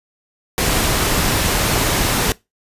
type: noise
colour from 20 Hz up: pink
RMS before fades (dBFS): -17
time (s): 0.58-2.32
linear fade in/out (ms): 0
effects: noise-tail reverb RT60 0.2 s tail -21 dB re dry + resampled to 32000 Hz